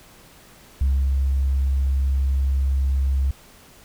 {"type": "tone with ADSR envelope", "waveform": "sine", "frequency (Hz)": 67.6, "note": "C#2", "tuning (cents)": -43, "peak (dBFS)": -14, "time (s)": [0.81, 3.31], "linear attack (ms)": 4, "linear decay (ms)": 260, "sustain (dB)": -2, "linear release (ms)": 4, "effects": ["tanh soft clip ceiling -14 dBFS", "pink hiss -49 dBFS RMS until 3.84 s"]}